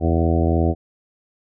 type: harmonic tone with a mistuned harmonic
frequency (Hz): 82.8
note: E2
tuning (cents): +8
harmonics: 1 / 2 / 3 / 4 / 5 / 6 / 7 / 8 / 9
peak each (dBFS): -18 / -24 / -24 / -23 / -27 / -30 / -29 / -29 / -29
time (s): 0-0.75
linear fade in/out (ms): 50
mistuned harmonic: 9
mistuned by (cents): -15
effects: none